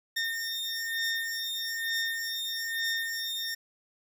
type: beating tone pair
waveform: 20% pulse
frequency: 1825 / 1826.1 Hz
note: A#6 / A#6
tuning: -37 / -36 cents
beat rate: 1.1 Hz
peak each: -28 dBFS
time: 0.16-3.55 s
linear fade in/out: 10 ms
effects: 10-bit